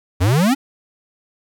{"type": "exponential sweep", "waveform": "square", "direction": "up", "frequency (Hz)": [82.8, 290.4], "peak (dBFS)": -13, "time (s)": [0.2, 0.55], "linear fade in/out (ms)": 20, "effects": ["8-bit"]}